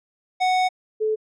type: tone pair in turn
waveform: square / sine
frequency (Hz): 740 / 433.4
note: F#5 / A4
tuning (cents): 0 / -26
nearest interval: major sixth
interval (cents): 926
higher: first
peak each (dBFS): -18 / -19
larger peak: first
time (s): 0.4-0.69 / 1-1.16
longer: first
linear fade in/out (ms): 20
effects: low-pass 5000 Hz 12 dB/octave